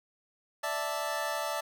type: chord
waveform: 25% pulse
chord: D suspended second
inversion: none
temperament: equal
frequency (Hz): 587.3 / 659.3 / 880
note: D5 / E5 / A5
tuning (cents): 0 / 0 / 0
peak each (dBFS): -32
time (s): 0.63-1.61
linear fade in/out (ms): 10
effects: none